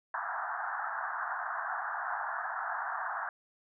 white band-pass noise, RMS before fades -36 dBFS, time 0.14-3.29 s, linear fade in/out 2 ms, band 680 to 1700 Hz, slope 96 dB/octave, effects none

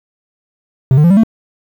triangle tone with pitch steps, 131.4 / 150.07 / 171.39 / 195.74 / 223.6 Hz, C3 / D3 / F3 / G3 / A3, +8 / +38 / -32 / -2 / +28 cents, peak -3 dBFS, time 0.91-1.235 s, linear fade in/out 2 ms, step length 65 ms, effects 7-bit

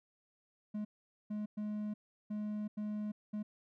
triangle tone bursts at uneven times, 210.6 Hz, G#3, 24 cents sharp, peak -34 dBFS, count 6, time 0.74-0.85 / 1.3-1.46 / 1.57-1.94 / 2.3-2.68 / 2.77-3.12 / 3.33-3.43 s, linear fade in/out 10 ms, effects none

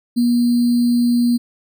sine tone with sample-and-hold, 240.3 Hz, B3, 47 cents flat, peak -12 dBFS, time 0.16-1.38 s, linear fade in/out 20 ms, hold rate 4410 Hz, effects none

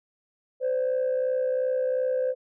sine tone pair together, 513.2 / 576 Hz, C5 / D5, -34 / -34 cents, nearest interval major second, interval 200 cents, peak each -22 / -30 dBFS, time 0.6-2.35 s, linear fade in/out 50 ms, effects tanh soft clip ceiling -19 dBFS

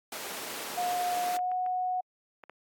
pink noise, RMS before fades -36 dBFS, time 0.12-1.37 s, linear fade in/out 2 ms
sine tone with pitch glide, 715 to 734.3 Hz, F5 to F#5, +41 to -13 cents, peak -27 dBFS, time 0.77-2.01 s, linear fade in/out 10 ms, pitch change +46 cents, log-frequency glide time 1.26-1.52 s
clicks, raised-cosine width 0.5 ms, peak -31 dBFS, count 6, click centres 1.127 / 1.39 / 1.516 / 1.663 / 2.437 / 2.496 s
effects high-pass 400 Hz 12 dB/octave + AAC 64 kbps

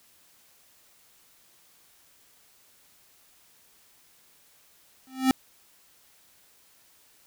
square tone with exponential growth, 261.6 Hz, C4, in tune, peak -15 dBFS, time 5.07-5.31 s, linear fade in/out 1 ms, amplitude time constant 52 ms, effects white hiss -60 dBFS RMS until 7.26 s

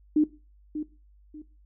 sine tone with echo, 303.5 Hz, D#4, 43 cents flat, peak -17 dBFS, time 0.16-0.24 s, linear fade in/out 5 ms, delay 590 ms, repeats 2, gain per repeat -11 dB, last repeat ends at 1.42 s, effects noise-tail reverb RT60 0.3 s tail -18 dB re dry + added 50 Hz sine -54 dBFS peak until 1.65 s

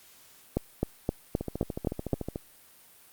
two click trains, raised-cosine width 2 ms, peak -12 / -19 dBFS, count 7 / 14, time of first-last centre 0.57-2.132 / 1.41-2.359 s, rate 3.84 / 13.7 Hz, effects white hiss -56 dBFS RMS until 3.12 s + Opus 48 kbps

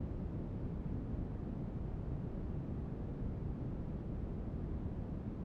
white low-pass noise, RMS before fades -41 dBFS, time 0-5.44 s, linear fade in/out 10 ms, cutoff 180 Hz, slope 12 dB/octave, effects none

